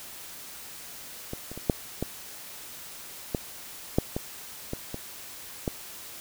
clicks, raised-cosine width 2 ms, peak -20 / -25 / -24 / -7 / -14 / -12 / -7 / -15 / -17 / -20 / -13 dBFS, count 11, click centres 1.334 / 1.516 / 1.576 / 1.698 / 2.026 / 3.348 / 3.985 / 4.165 / 4.734 / 4.944 / 5.678 s, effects white hiss -43 dBFS RMS until 6.2 s

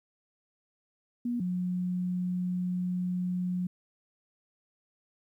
sine tone pair in turn, 240.8 / 180.4 Hz, B3 / F#3, -44 / -44 cents, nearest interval perfect fourth, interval 500 cents, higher first, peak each -28 dBFS, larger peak neither, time 1.25-1.4 / 1.4-3.67 s, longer second, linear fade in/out 5 ms, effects 11-bit

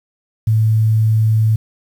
sine tone, 110 Hz, A2, in tune, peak -10 dBFS, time 0.47-1.56 s, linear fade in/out 5 ms, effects 7-bit

